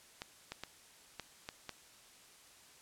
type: clicks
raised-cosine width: 0.2 ms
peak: -24 dBFS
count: 6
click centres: 0.219 / 0.52 / 0.636 / 1.197 / 1.489 / 1.693 s
effects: white hiss -60 dBFS RMS until 2.81 s + low-pass 10000 Hz 12 dB/octave